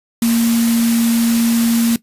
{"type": "tone in noise", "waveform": "sine", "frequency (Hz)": 231.6, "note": "A#3", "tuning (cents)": -11, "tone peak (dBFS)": -11, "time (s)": [0.22, 1.96], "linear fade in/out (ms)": 2, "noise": "white", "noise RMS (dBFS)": -23, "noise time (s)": [0.22, 1.96], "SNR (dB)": 9, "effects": ["noise-tail reverb RT60 0.1 s tail -17 dB re dry", "resampled to 32000 Hz"]}